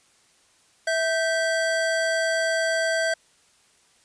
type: tone pair together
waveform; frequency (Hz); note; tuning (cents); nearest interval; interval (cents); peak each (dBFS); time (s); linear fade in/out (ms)
square; 655 / 1557.9; E5 / G6; -11 / -11; octave + minor third; 1500; -24 / -26; 0.87-3.14; 5
effects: white hiss -60 dBFS RMS until 4.04 s + resampled to 22050 Hz